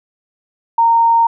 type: tone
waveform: sine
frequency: 923 Hz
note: A#5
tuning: 17 cents flat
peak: -8 dBFS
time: 0.78-1.27 s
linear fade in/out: 5 ms
effects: none